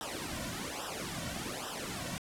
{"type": "noise with flanger", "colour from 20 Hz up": "pink", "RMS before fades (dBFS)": -39, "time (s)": [0.01, 2.18], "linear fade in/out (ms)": 0, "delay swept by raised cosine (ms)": [0.45, 2.45], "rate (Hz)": 1.2, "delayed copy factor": -0.9, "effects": ["low-pass 11000 Hz 12 dB/octave"]}